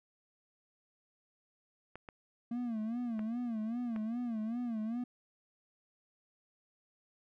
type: clicks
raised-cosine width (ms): 0.5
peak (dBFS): -31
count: 4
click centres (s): 1.956 / 2.088 / 3.193 / 3.962
type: tone with vibrato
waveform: triangle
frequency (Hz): 230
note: A#3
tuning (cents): -23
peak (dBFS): -32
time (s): 2.51-5.04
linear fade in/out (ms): 5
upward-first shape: sine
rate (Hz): 2.5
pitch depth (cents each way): 120
effects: none